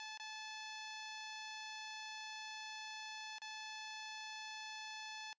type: tone with dropouts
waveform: 10% pulse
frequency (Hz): 867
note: A5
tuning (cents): -26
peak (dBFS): -38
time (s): 0-5.33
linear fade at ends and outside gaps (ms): 1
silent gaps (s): 0.175-0.198 / 3.384-3.418
effects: noise-tail reverb RT60 0.1 s tail -25 dB re dry + resampled to 16000 Hz